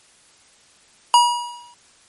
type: tone with exponential decay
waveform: square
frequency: 961 Hz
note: B5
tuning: 48 cents flat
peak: -8 dBFS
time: 1.14-1.74 s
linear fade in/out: 1 ms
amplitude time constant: 130 ms
effects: white hiss -53 dBFS RMS until 2.08 s + MP3 48 kbps